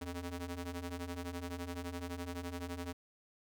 sawtooth ring-modulated tone, 174.61 Hz, F3, in tune, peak -33 dBFS, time 0.01-2.93 s, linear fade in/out 10 ms, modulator 93.2 Hz, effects none

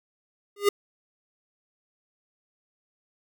square tone with exponential growth, 406.8 Hz, G#4, 36 cents flat, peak -15 dBFS, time 0.56-0.69 s, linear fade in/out 5 ms, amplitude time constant 27 ms, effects none

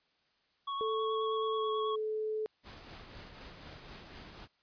square tone with vibrato, 1108 Hz, C#6, 1 cent flat, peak -35 dBFS, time 0.67-1.96 s, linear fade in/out 10 ms, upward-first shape square, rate 9.3 Hz, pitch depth 10 cents each way
sine tone with pitch glide, 440 to 432.7 Hz, A4 to A4, 0 to -29 cents, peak -32 dBFS, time 0.81-2.46 s, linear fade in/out 0 ms, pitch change -29 cents, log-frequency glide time 1.54-1.68 s
pink noise with tremolo, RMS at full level -48 dBFS, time 2.63-4.48 s, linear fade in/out 50 ms, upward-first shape triangle, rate 4 Hz, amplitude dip 40%
effects white hiss -73 dBFS RMS until 4.62 s + resampled to 11025 Hz

